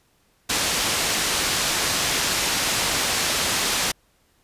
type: low-pass noise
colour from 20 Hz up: white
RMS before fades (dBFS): -23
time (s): 0.49-3.92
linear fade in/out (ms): 10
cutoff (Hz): 6800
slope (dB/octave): 12
effects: pink hiss -63 dBFS RMS until 4.43 s + resampled to 32000 Hz